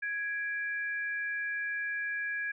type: tone pair together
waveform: sine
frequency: 1661 / 2349 Hz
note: G#6 / D7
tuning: 0 / 0 cents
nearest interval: tritone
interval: 600 cents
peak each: -32 / -40 dBFS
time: 0.02-2.52 s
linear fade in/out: 10 ms
effects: none